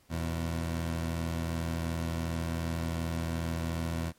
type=tone pair together; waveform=20% pulse; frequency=82.7 / 120.96 Hz; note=E2 / B2; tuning=+6 / -36 cents; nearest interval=perfect fifth; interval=658 cents; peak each=-26 / -37 dBFS; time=0.09-4.13 s; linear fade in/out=50 ms; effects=pink hiss -65 dBFS RMS until 4.18 s + MP3 64 kbps